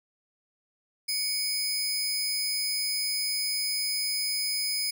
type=tone pair together; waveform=sawtooth; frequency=2236 / 5020 Hz; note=C#7 / D#8; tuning=+14 / +15 cents; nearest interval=octave + major second; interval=1401 cents; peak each=-32 / -25 dBFS; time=1.08-4.91 s; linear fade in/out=10 ms; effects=none